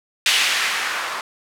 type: noise with low-pass filter sweep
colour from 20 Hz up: violet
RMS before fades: -21 dBFS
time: 0.26-1.21 s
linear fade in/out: 2 ms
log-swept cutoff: 2900 to 1100 Hz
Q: 1.3
effects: none